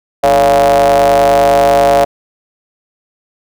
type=ring-modulated tone; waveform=square; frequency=65.41 Hz; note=C2; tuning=in tune; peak=-4 dBFS; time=0.23-2.05 s; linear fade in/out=10 ms; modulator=629 Hz; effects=none